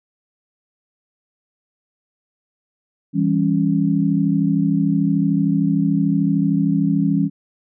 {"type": "chord", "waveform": "sine", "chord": "C# diminished", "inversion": "first", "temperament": "equal with one note detuned", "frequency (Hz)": [164.81, 198.16, 277.2], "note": ["E3", "G3", "C#4"], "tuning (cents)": [0, 19, 0], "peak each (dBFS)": -19, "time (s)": [3.13, 7.3], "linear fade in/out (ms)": 50, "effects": []}